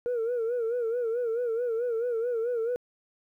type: tone with vibrato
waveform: sine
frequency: 470 Hz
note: A#4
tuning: 14 cents sharp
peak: -24 dBFS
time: 0.06-2.76 s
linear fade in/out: 0 ms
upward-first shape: sine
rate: 4.6 Hz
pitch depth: 93 cents each way
effects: tanh soft clip ceiling -24 dBFS + 11-bit